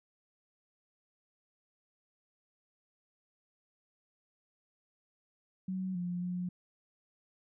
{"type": "tone with pitch steps", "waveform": "sine", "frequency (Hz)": [187.2, 176.9, 179.2], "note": ["F#3", "F3", "F3"], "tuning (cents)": [20, 23, 45], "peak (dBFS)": -33, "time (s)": [5.68, 6.49], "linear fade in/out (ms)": 5, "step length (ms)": 270, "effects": []}